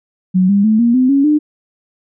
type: tone with pitch steps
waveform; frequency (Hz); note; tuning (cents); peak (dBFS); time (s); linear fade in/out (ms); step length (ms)
sine; 185 / 200.6 / 217.5 / 235.8 / 255.7 / 277.2 / 300.5; F#3 / G3 / A3 / A#3 / C4 / C#4 / D4; 0 / +40 / -20 / +20 / -40 / 0 / +40; -8; 0.34-1.39; 20; 150
effects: none